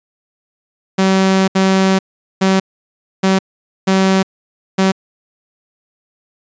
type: tone bursts at uneven times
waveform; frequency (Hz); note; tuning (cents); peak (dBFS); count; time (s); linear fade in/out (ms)
sawtooth; 190.9; G3; -46; -6; 6; 0.98-1.48 / 1.55-1.99 / 2.41-2.6 / 3.23-3.39 / 3.87-4.23 / 4.78-4.92; 10
effects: resampled to 16000 Hz